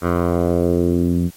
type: tone with low-pass filter sweep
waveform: 10% pulse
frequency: 86.9 Hz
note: F2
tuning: 8 cents flat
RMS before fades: -17 dBFS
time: 0.01-1.31 s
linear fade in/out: 50 ms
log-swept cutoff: 1400 to 190 Hz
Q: 1.8
effects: white hiss -46 dBFS RMS until 1.36 s + MP3 64 kbps